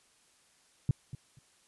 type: tone with echo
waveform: sine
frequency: 133 Hz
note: C3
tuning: 29 cents sharp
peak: -21 dBFS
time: 0.89-0.91 s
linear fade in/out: 2 ms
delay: 240 ms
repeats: 2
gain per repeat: -15 dB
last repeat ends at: 1.39 s
effects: white hiss -66 dBFS RMS until 1.67 s + resampled to 24000 Hz